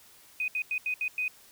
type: tone bursts at uneven times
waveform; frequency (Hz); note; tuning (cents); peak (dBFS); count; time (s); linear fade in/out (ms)
sine; 2498; D#7; +6; -27; 6; 0.4-0.48 / 0.55-0.62 / 0.71-0.78 / 0.86-0.94 / 1.01-1.08 / 1.18-1.28; 2
effects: white hiss -56 dBFS RMS until 1.51 s